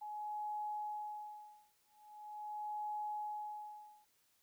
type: tone with tremolo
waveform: sine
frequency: 842 Hz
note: G#5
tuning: 24 cents sharp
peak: -38 dBFS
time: 0.01-4.05 s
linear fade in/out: 10 ms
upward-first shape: sine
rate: 0.42 Hz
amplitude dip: 100%
effects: white hiss -75 dBFS RMS until 4.42 s